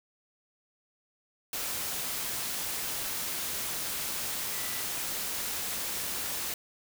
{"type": "tone in noise", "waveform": "sine", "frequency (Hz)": 1975.5, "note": "B6", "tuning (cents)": 0, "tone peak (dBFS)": -45, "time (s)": [4.53, 4.82], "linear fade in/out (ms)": 2, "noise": "white", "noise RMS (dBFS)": -34, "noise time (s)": [1.53, 6.54], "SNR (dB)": -14, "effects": []}